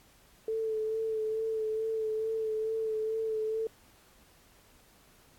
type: tone with vibrato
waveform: sine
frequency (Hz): 440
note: A4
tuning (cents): 0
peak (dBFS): -29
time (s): 0.48-3.67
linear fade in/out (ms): 2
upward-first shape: sine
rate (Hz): 2.3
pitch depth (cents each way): 23
effects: pink hiss -61 dBFS RMS until 5.38 s + AAC 64 kbps